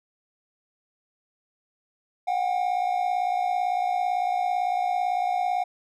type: tone pair together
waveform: triangle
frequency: 726.1 / 784 Hz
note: F#5 / G5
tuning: -33 / 0 cents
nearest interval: minor second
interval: 133 cents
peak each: -22 / -26 dBFS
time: 2.27-5.64 s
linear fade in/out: 10 ms
effects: none